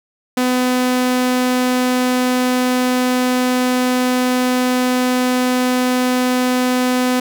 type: tone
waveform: sawtooth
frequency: 251.7 Hz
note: B3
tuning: 33 cents sharp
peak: -10 dBFS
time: 0.37-7.2 s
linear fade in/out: 5 ms
effects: none